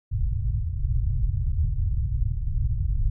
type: low-pass noise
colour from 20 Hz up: pink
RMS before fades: -24 dBFS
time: 0.11-3.1 s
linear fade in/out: 10 ms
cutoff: 130 Hz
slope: 48 dB/octave
effects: none